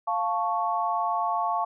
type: chord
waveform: sine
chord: F augmented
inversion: none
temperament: equal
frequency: 698.5 / 880 / 1108.7 Hz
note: F5 / A5 / C#6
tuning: 0 / 0 / 0 cents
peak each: -28 dBFS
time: 0.07-1.65 s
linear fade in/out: 10 ms
effects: none